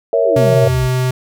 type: chord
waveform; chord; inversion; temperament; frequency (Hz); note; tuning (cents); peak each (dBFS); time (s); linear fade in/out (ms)
sine; A# diminished; none; equal; 466.2 / 554.4 / 659.3; A#4 / C#5 / E5; 0 / 0 / 0; -15; 0.13-0.68; 2
type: exponential sweep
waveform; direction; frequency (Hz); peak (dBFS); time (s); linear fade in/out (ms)
sine; down; 470.5 to 45.74; -19; 0.22-0.9; 50
type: tone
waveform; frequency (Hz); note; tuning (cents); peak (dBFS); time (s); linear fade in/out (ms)
square; 127.9; C3; -39; -14; 0.36-1.11; 5
effects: none